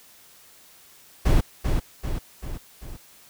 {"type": "noise with echo", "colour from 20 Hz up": "brown", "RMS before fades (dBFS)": -17, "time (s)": [1.25, 1.41], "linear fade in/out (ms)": 10, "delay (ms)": 390, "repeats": 4, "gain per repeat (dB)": -5, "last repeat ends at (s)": 2.97, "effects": ["white hiss -52 dBFS RMS until 3.29 s"]}